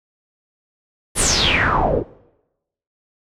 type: noise with low-pass filter sweep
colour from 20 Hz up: pink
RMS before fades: -17 dBFS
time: 1.15-2.04 s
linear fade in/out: 50 ms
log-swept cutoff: 11000 to 360 Hz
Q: 7.2
effects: noise-tail reverb RT60 0.9 s tail -21 dB re dry